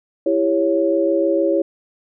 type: chord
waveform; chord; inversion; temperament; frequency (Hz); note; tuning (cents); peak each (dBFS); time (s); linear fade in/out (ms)
sine; C# diminished; first; just; 332.6 / 399.1 / 554.4; E4 / G4 / C#5; +16 / +31 / 0; -18 / -21 / -18; 0.26-1.62; 5
effects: none